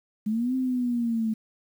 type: linear two-way sweep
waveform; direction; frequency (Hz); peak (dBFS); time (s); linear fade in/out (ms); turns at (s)
sine; up then down; 207.7 to 261.6 to 217.8; -23; 0.26-1.34; 10; 0.55
effects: 9-bit